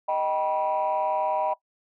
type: chord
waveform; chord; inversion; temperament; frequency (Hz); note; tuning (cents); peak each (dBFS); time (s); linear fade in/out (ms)
sine; Eb augmented; none; just; 622.3 / 777.8 / 972.3; Eb5 / G5 / B5; 0 / -14 / -27; -26; 0.08-1.54; 10
effects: noise-tail reverb RT60 0.1 s tail -19 dB re dry + tanh soft clip ceiling -17 dBFS